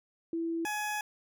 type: tone pair in turn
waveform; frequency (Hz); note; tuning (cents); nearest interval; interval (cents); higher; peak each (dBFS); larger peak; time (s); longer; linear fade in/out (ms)
sine / 20% pulse; 331.6 / 841.9; E4 / G#5; +10 / +23; octave + major third; 1613; second; -30 / -27; second; 0.33-0.65 / 0.65-1.01; second; 2
effects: none